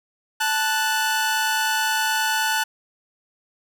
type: tone pair together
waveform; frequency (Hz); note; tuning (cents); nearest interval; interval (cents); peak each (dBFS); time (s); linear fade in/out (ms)
sawtooth; 878.1 / 1480; A5 / F#6; -4 / 0; major sixth; 904; -19; 0.4-2.64; 10
effects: none